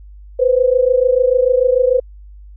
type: tone pair together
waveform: sine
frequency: 493.9 / 520.7 Hz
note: B4 / C5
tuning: 0 / -8 cents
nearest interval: minor second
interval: 92 cents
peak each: -13 dBFS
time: 0.39-2 s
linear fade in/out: 10 ms
effects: added 50 Hz sine -35 dBFS peak until 2.56 s